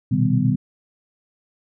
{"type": "tone cluster", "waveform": "sine", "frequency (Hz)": [119.8, 128, 154.1, 195, 251.5], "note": ["A#2", "C3", "D#3", "G3", "B3"], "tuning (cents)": [48, -38, -16, -9, 32], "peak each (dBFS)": -22, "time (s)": [0.11, 0.56], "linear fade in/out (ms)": 10, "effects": []}